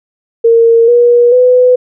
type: tone with pitch steps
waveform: sine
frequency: 460.6 / 480.2 / 500.6 Hz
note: A#4 / B4 / B4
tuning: -21 / -49 / +23 cents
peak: -3 dBFS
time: 0.44-1.76 s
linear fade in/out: 10 ms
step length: 440 ms
effects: none